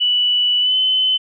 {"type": "tone with pitch glide", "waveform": "sine", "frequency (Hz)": [2960, 3040], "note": ["F#7", "F#7"], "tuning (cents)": [0, 46], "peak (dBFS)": -13, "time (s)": [0, 1.18], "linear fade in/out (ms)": 20, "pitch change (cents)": 46, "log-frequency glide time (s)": [0.6, 0.76], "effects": []}